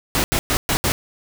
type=noise bursts at uneven times; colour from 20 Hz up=pink; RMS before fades=-19 dBFS; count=5; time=0.15-0.24 / 0.32-0.39 / 0.5-0.57 / 0.69-0.77 / 0.84-0.92 s; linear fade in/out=0 ms; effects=none